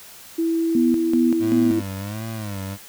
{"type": "tone", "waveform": "sine", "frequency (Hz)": 329.6, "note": "E4", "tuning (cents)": 0, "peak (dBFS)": -18, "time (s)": [0.38, 1.8], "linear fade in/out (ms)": 10}
{"type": "tone with tremolo", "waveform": "sine", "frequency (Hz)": 246.6, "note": "B3", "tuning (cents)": -2, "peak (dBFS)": -16, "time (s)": [0.75, 1.82], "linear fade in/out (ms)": 2, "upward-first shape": "square", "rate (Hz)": 2.6, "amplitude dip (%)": 75}
{"type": "tone with vibrato", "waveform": "25% pulse", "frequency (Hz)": 104.1, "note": "G#2", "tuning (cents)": 5, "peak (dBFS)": -24, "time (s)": [1.39, 2.78], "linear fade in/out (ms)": 50, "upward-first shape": "sine", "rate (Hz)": 1.4, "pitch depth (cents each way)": 140}
{"effects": ["white hiss -43 dBFS RMS until 2.88 s"]}